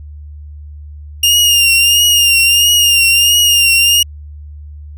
sawtooth tone with vibrato, 2816 Hz, F7, 14 cents sharp, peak -4 dBFS, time 1.23-4.03 s, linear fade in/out 5 ms, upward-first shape triangle, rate 1.5 Hz, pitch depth 55 cents each way, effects added 74 Hz sine -28 dBFS peak until 4.97 s

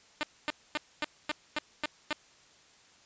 5% pulse tone bursts, 301.3 Hz, D4, 44 cents sharp, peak -18 dBFS, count 8, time 0.21-2.128 s, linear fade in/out 0 ms, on 21 ms, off 250 ms, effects white hiss -60 dBFS RMS until 3.05 s + resampled to 16000 Hz

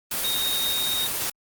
sine tone in noise, 3729 Hz, A#7, in tune, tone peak -24 dBFS, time 0.24-1.07 s, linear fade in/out 5 ms, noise white, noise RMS -27 dBFS, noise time 0.11-1.3 s, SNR 0 dB, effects Opus 24 kbps

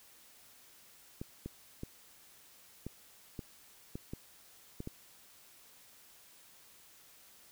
clicks, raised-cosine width 3 ms, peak -27 dBFS, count 9, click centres 1.215 / 1.46 / 1.834 / 2.866 / 3.392 / 3.955 / 4.135 / 4.804 / 4.874 s, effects white hiss -60 dBFS RMS until 7.51 s

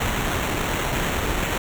pink noise with sample-and-hold, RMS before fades -24 dBFS, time 0-1.58 s, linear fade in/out 5 ms, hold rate 4900 Hz, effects none

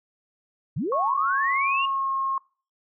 sine linear sweep, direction up, 103.83 to 2857 Hz, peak -24 dBFS, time 0.76-1.86 s, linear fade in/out 10 ms
sine tone with pitch glide, 1098 to 1077.9 Hz, C#6 to C#6, -17 to -49 cents, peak -23 dBFS, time 0.92-2.38 s, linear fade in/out 2 ms, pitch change -32 cents, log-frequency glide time 1.58-2.16 s
effects noise-tail reverb RT60 0.4 s tail -24 dB re dry

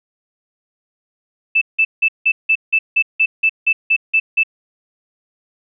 sine tone bursts, 2637 Hz, E7, in tune, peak -10 dBFS, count 13, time 1.55-4.435 s, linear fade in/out 10 ms, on 65 ms, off 170 ms, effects none

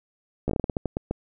slowing click train, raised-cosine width 2 ms, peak -12 dBFS, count 12, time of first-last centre 0.48-1.11 s, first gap 14 ms, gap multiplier 1.26, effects none

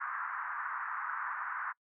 pink band-pass noise, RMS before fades -38 dBFS, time 0-1.73 s, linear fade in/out 20 ms, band 1000 to 1700 Hz, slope 48 dB/octave, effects noise-tail reverb RT60 0.1 s tail -25 dB re dry

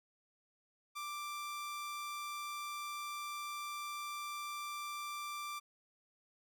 sawtooth tone, 1178 Hz, D6, 5 cents sharp, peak -37 dBFS, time 0.95-5.6 s, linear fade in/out 20 ms, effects none

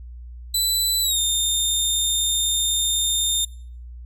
20% pulse tone with pitch glide, 3988 to 3636 Hz, B7 to A#7, +16 to -44 cents, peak -13 dBFS, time 0.54-3.45 s, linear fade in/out 5 ms, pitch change -160 cents, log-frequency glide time 1.02-1.19 s, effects noise-tail reverb RT60 0.6 s tail -26 dB re dry + added 60 Hz sine -35 dBFS peak until 4.05 s

